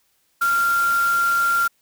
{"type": "tone in noise", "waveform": "sine", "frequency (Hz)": 1385, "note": "F6", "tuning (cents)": -15, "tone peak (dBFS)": -16, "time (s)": [0.41, 1.68], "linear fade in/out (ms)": 10, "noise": "white", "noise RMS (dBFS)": -32, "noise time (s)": [0.41, 1.68], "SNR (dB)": 13, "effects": ["white hiss -65 dBFS RMS until 1.81 s"]}